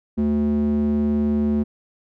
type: tone with band-pass filter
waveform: square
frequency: 73.42 Hz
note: D2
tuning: in tune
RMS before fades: -20 dBFS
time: 0.17-1.64 s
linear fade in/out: 20 ms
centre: 260 Hz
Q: 8.8
effects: none